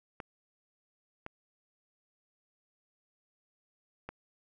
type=clicks; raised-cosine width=0.5 ms; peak=-25 dBFS; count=3; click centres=0.202 / 1.264 / 4.09 s; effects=none